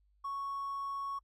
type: tone with hard clipping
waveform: triangle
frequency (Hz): 1108.7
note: C#6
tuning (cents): 0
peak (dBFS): -36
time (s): 0.24-1.19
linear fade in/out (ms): 10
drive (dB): 4
effects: added 50 Hz sine -67 dBFS peak until 1.23 s + AAC 48 kbps